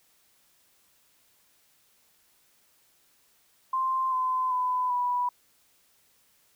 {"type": "tone with pitch steps", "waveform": "sine", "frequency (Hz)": [1046.5, 1025, 1003.9, 983.2], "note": ["C6", "C6", "B5", "B5"], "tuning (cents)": [0, -36, 28, -8], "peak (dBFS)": -24, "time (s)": [3.73, 5.29], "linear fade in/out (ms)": 5, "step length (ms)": 390, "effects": ["white hiss -65 dBFS RMS until 6.55 s"]}